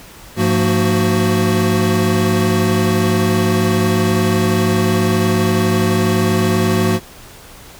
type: tone cluster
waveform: square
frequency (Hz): 102.7 / 175 / 227.2 / 370.1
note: G#2 / F3 / A#3 / F#4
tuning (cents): -19 / +4 / -44 / 0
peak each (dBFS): -19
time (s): 0.36-7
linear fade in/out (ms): 50
effects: pink hiss -39 dBFS RMS until 7.79 s